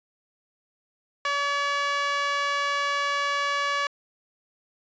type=tone with band-pass filter; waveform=5% pulse; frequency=569 Hz; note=C#5; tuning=45 cents sharp; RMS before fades=-26 dBFS; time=1.25-3.87 s; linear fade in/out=2 ms; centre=1200 Hz; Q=1.4; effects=resampled to 16000 Hz